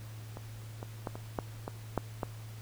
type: clicks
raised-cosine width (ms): 1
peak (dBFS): -28 / -27 / -20 / -27 / -17 / -22 / -15 / -18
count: 8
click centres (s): 0.371 / 0.829 / 1.072 / 1.155 / 1.388 / 1.679 / 1.977 / 2.232
effects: added 110 Hz sine -43 dBFS peak until 2.61 s + pink hiss -54 dBFS RMS until 2.61 s